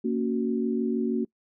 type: chord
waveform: sine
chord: F# major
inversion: first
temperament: just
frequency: 231.2 / 277.5 / 370 Hz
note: A#3 / C#4 / F#4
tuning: -14 / +2 / 0 cents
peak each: -26 / -30 / -29 dBFS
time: 0.04-1.25 s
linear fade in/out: 10 ms
effects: noise-tail reverb RT60 0.1 s tail -25 dB re dry